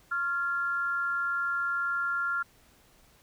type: tone with amplitude modulation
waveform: sine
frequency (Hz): 1389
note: F6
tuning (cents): -10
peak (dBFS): -24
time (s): 0.11-2.43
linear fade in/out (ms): 10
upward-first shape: sine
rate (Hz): 300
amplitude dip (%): 60
effects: pink hiss -61 dBFS RMS until 3.22 s